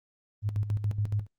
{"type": "tone with tremolo", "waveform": "sine", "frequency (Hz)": 103.83, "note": "G#2", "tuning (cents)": 0, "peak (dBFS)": -24, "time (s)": [0.42, 1.27], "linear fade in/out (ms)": 50, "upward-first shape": "square", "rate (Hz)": 7.1, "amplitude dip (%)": 65, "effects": ["Opus 24 kbps"]}